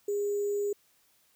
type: tone with sample-and-hold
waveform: sine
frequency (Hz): 408.2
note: G#4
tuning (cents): -30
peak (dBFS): -27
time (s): 0.08-0.73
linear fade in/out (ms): 5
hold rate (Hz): 7350
effects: white hiss -67 dBFS RMS until 1.35 s